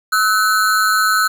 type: ring-modulated tone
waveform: square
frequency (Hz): 1396.9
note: F6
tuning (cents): 0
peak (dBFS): -10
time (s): 0.12-1.28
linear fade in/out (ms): 10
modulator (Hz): 102
effects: 7-bit